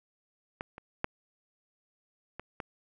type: clicks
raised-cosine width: 0.5 ms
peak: -20 / -29 / -13 / -24 / -21 dBFS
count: 5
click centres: 0.609 / 0.781 / 1.044 / 2.396 / 2.602 s
effects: none